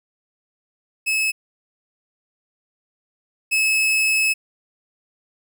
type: tone pair in turn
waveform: 40% pulse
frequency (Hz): 2589 / 2589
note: E7 / E7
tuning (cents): -32 / -32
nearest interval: unison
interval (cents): 0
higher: neither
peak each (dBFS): -17 / -15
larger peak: second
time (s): 1.06-1.32 / 3.51-4.34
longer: second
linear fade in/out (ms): 20
effects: none